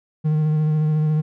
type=tone with vibrato; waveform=triangle; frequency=153.9 Hz; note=D#3; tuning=19 cents flat; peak=-14 dBFS; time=0.24-1.22 s; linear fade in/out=20 ms; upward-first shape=sine; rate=14 Hz; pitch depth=21 cents each way; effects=none